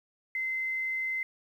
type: tone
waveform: sine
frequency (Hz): 2064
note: C7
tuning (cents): -24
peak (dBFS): -29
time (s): 0.35-1.23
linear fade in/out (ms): 2
effects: 10-bit